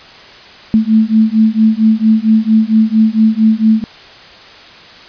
sine beating tone pair, 217.5 / 221.9 Hz, A3 / A3, -20 / +15 cents, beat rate 4.4 Hz, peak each -10 dBFS, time 0.74-3.84 s, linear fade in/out 0 ms, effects white hiss -36 dBFS RMS until 5.08 s + resampled to 11025 Hz

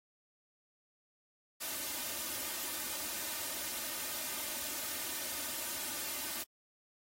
white noise with comb filter, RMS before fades -39 dBFS, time 1.6-6.44 s, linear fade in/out 20 ms, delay 3.3 ms, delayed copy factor +0.7, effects high-pass 80 Hz 12 dB/octave + AAC 48 kbps

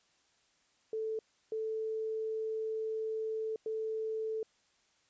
sine tone bursts at uneven times, 440 Hz, A4, in tune, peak -33 dBFS, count 3, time 0.93-1.19 / 1.52-3.56 / 3.66-4.43 s, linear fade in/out 2 ms, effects white hiss -71 dBFS RMS until 5.09 s + resampled to 16000 Hz

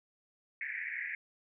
pink band-pass noise, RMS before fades -39 dBFS, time 0.61-1.15 s, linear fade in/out 2 ms, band 1700 to 2300 Hz, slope 96 dB/octave, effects none

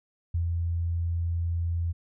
sine tone with ADSR envelope, 84.8 Hz, E2, 50 cents sharp, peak -23 dBFS, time 0.34-1.93 s, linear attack 7 ms, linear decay 110 ms, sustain -2 dB, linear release 22 ms, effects none

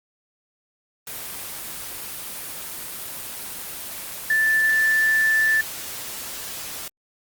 sine tone in noise, 1760 Hz, A6, in tune, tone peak -16 dBFS, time 4.3-5.61 s, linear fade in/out 2 ms, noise white, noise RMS -33 dBFS, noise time 1.07-6.88 s, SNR +14 dB, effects Opus 24 kbps

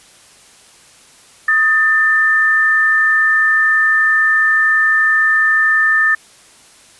sine tone pair together, 1251 / 1783 Hz, D#6 / A6, +9 / +22 cents, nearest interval tritone, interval 613 cents, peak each -19 / -10 dBFS, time 1.48-6.15 s, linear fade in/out 5 ms, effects white hiss -45 dBFS RMS until 6.99 s + resampled to 24000 Hz

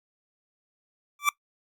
25% pulse tone with exponential growth, 1165 Hz, D6, 14 cents flat, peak -12 dBFS, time 1.19-1.29 s, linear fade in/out 2 ms, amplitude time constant 20 ms, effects noise-tail reverb RT60 0.1 s tail -22 dB re dry + Opus 48 kbps

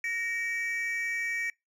triangle tone pair together, 1864.7 / 2296 Hz, A#6 / D7, 0 / -40 cents, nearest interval major third, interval 360 cents, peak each -30 / -29 dBFS, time 0.04-1.5 s, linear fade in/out 2 ms, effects noise-tail reverb RT60 0.2 s tail -25 dB re dry + tanh soft clip ceiling -23 dBFS

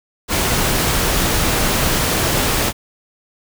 pink noise, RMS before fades -17 dBFS, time 0.28-2.73 s, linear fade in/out 50 ms, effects none

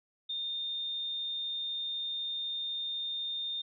sine tone, 3636 Hz, A#7, 44 cents flat, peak -33 dBFS, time 0.29-3.62 s, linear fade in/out 10 ms, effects none

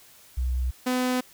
sine / sawtooth tone pair in turn, 63.1 / 252.4 Hz, B1 / B3, +38 / +38 cents, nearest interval 2 octaves, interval 2400 cents, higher second, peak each -23 / -19 dBFS, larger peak second, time 0.37-0.71 / 0.86-1.21 s, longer second, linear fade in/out 10 ms, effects white hiss -53 dBFS RMS until 1.33 s

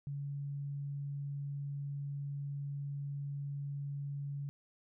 sine tone, 141.6 Hz, C#3, 37 cents sharp, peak -37 dBFS, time 0.07-4.49 s, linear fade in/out 0 ms, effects none

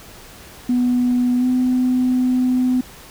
sine tone with pitch glide, 246.9 to 252.8 Hz, B3 to B3, 0 to +41 cents, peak -13 dBFS, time 0.69-2.81 s, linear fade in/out 5 ms, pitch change +41 cents, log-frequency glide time 1.38-1.45 s, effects tanh soft clip ceiling -10 dBFS + pink hiss -41 dBFS RMS until 3.1 s

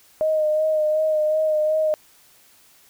sine tone with vibrato, 619 Hz, D#5, 9 cents flat, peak -17 dBFS, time 0.21-1.94 s, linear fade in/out 0 ms, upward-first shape sine, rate 2.7 Hz, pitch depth 25 cents each way, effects white hiss -54 dBFS RMS until 2.89 s

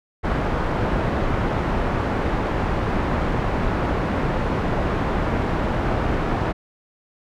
pink low-pass noise, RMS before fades -22 dBFS, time 0.23-6.53 s, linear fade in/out 20 ms, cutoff 1400 Hz, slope 12 dB/octave, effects none

